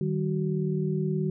sine tone cluster, 155.1 / 194.2 / 374.9 Hz, D#3 / G3 / F#4, -5 / -16 / +23 cents, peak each -27 / -30 / -31 dBFS, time 0.01-1.3 s, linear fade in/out 2 ms, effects none

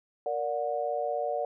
sine chord, Bb augmented, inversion none, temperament just, 466.2 / 582.7 / 728.4 Hz, Bb4 / D5 / F#5, 0 / -14 / -27 cents, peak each -34 / -31 / -32 dBFS, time 0.26-1.45 s, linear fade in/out 2 ms, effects none

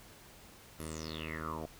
10% pulse tone with low-pass filter sweep, 79.1 Hz, D#2, 29 cents sharp, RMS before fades -41 dBFS, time 0.79-1.66 s, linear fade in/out 5 ms, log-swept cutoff 12000 to 670 Hz, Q 9.4, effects pink hiss -56 dBFS RMS until 1.79 s

